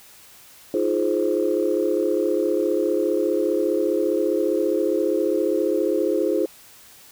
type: chord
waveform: sine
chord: F minor seventh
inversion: third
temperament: just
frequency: 314.3 / 349.2 / 419.1 / 523.8 Hz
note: Eb4 / F4 / Ab4 / C5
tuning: +18 / 0 / +16 / +2 cents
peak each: -25 / -23 / -23 / -24 dBFS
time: 0.74-6.46 s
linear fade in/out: 2 ms
effects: tanh soft clip ceiling -9 dBFS + white hiss -48 dBFS RMS until 7.11 s